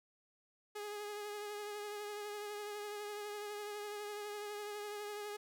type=tone with vibrato; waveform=sawtooth; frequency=415.3 Hz; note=G#4; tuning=in tune; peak=-38 dBFS; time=0.75-5.37 s; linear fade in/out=10 ms; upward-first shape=triangle; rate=12 Hz; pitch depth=29 cents each way; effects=13-bit